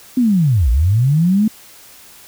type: linear two-way sweep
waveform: sine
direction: down then up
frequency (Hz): 260 to 54.3 to 222.6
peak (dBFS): -10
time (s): 0.17-1.48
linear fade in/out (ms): 5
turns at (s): 0.7
effects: white hiss -42 dBFS RMS until 2.27 s